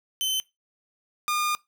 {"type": "tone pair in turn", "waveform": "sawtooth", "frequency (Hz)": [3066, 1213.3], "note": ["G7", "D#6"], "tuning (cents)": [-39, -44], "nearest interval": "octave + major third", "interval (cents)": 1605, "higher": "first", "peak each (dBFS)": [-21, -20], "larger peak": "second", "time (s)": [[0.21, 0.4], [1.28, 1.55]], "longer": "second", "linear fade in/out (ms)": 0, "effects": ["noise-tail reverb RT60 0.2 s tail -21 dB re dry"]}